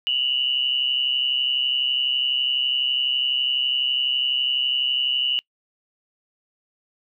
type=tone pair together; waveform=sine; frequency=2828 / 2960 Hz; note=F7 / F#7; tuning=+21 / 0 cents; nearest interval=minor second; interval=79 cents; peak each=-24 / -21 dBFS; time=0.07-5.39 s; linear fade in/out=0 ms; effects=noise-tail reverb RT60 0.1 s tail -25 dB re dry